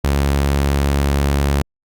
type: tone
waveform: sawtooth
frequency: 70.2 Hz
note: C#2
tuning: 22 cents sharp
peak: -10 dBFS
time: 0.04-1.62 s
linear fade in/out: 5 ms
effects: Opus 48 kbps